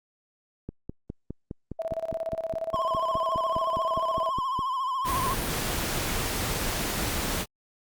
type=click train; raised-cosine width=3 ms; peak=-21 dBFS; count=20; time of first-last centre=0.69-4.591 s; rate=4.87 Hz
type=tone with tremolo; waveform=sine; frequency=654 Hz; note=E5; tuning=14 cents flat; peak=-26 dBFS; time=1.79-4.31 s; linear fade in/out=5 ms; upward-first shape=square; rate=17 Hz; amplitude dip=80%
type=tone with vibrato; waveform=triangle; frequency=1046 Hz; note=C6; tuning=1 cent flat; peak=-24 dBFS; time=2.73-5.34 s; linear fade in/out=10 ms; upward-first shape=sine; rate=14 Hz; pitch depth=82 cents each way
type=noise; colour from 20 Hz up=pink; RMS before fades=-29 dBFS; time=5.04-7.46 s; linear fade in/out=50 ms
effects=Opus 48 kbps

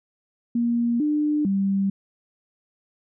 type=tone with pitch steps; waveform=sine; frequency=236.2 / 299.1 / 195.9 Hz; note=A#3 / D4 / G3; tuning=+23 / +32 / -1 cents; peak=-19 dBFS; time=0.55-1.9 s; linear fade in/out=5 ms; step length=450 ms; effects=none

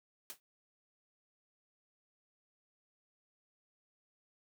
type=noise with exponential decay; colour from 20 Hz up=white; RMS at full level=-41 dBFS; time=0.3-0.4 s; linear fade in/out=0 ms; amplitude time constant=20 ms; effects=high-pass 150 Hz 12 dB/octave

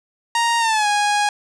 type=tone with pitch glide; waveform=sawtooth; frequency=933 to 826.4 Hz; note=A#5 to G#5; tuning=+1 to -9 cents; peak=-12 dBFS; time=0.35-1.29 s; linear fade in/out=2 ms; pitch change=-210 cents; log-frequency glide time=0.59-0.87 s; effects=resampled to 22050 Hz + 8-bit

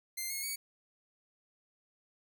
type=tone with pitch steps; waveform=5% pulse; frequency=2093 / 2167 / 2243 Hz; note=C7 / C#7 / C#7; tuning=0 / -40 / +20 cents; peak=-26 dBFS; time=0.17-0.56 s; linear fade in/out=10 ms; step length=130 ms; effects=none

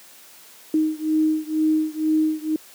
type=beating tone pair; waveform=sine; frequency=311.1 / 313.2 Hz; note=D#4 / D#4; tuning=0 / +11 cents; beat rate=2.1 Hz; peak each=-20 / -21 dBFS; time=0.74-2.56 s; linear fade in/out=2 ms; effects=white hiss -47 dBFS RMS until 2.74 s + high-pass 200 Hz 12 dB/octave

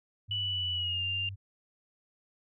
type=exponential two-way sweep; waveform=sine; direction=down then up; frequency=103.5 to 87.31 to 98 Hz; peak=-38 dBFS; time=0.28-1.36 s; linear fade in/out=20 ms; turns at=0.73 s
type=tone with pitch glide; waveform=sine; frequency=2960 to 2794 Hz; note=F#7 to F7; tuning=0 to 0 cents; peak=-30 dBFS; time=0.31-1.29 s; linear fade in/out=2 ms; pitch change=-100 cents; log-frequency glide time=0.73-1.03 s
effects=none

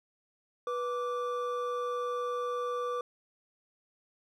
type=tone pair together; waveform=triangle; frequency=490 / 1168.8 Hz; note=B4 / D6; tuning=-14 / -9 cents; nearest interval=octave + minor third; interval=1505 cents; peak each=-31 / -33 dBFS; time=0.67-3.01 s; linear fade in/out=2 ms; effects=none

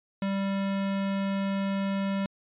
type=tone; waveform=square; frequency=196 Hz; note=G3; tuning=in tune; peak=-27 dBFS; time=0.22-2.26 s; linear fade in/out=2 ms; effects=resampled to 8000 Hz

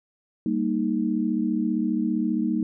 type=chord; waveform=sine; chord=Eb major; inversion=first; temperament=equal with one note detuned; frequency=198.05 / 233.1 / 311.1 Hz; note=G3 / Bb3 / Eb4; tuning=+18 / 0 / 0 cents; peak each=-27 / -25 / -26 dBFS; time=0.46-2.63 s; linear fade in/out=2 ms; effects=none

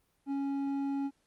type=tone with hard clipping; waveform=sine; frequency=277.2 Hz; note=C#4; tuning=in tune; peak=-32 dBFS; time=0.26-1.11 s; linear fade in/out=50 ms; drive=6 dB; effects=pink hiss -74 dBFS RMS until 1.26 s + Opus 32 kbps

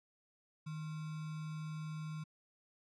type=tone with sample-and-hold; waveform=sine; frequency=155.9 Hz; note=D#3; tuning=4 cents sharp; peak=-40 dBFS; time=0.66-2.24 s; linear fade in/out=10 ms; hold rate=1225 Hz; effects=low-pass 7000 Hz 12 dB/octave

